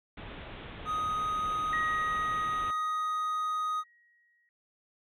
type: low-pass noise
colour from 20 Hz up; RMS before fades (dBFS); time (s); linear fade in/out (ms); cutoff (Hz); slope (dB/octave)
pink; -44; 0.17-2.71; 5; 3700; 96
type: tone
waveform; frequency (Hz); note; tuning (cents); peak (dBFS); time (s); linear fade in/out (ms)
triangle; 1249; D#6; +6; -27; 0.85-3.84; 50
type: tone with exponential decay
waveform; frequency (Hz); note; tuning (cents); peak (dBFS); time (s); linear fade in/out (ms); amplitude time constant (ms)
sine; 1896; A#6; +29; -29; 1.73-4.49; 1; 600
effects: none